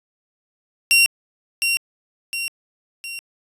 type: tone with echo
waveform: sawtooth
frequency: 2750 Hz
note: F7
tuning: 27 cents flat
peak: -8 dBFS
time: 0.91-1.06 s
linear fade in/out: 0 ms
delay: 710 ms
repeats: 3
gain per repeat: -6 dB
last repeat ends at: 3.19 s
effects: resampled to 32000 Hz